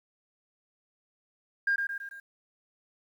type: tone with echo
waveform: sine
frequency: 1609 Hz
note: G6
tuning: 45 cents sharp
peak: -22 dBFS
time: 1.67-1.76 s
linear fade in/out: 5 ms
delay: 110 ms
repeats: 4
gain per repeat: -5 dB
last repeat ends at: 2.2 s
effects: tanh soft clip ceiling -19 dBFS + 10-bit